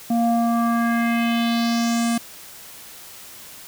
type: tone with low-pass filter sweep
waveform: square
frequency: 233.1 Hz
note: A#3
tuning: in tune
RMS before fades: -20 dBFS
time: 0.1-2.18 s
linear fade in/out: 5 ms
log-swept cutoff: 560 to 9700 Hz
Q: 2.7
effects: white hiss -41 dBFS RMS until 3.67 s